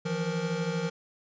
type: tone cluster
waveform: square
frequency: 161.2 / 173.7 / 466.2 Hz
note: E3 / F3 / A#4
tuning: -38 / -9 / 0 cents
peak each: -35 / -32 / -34 dBFS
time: 0.05-0.9 s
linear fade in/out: 10 ms
effects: resampled to 16000 Hz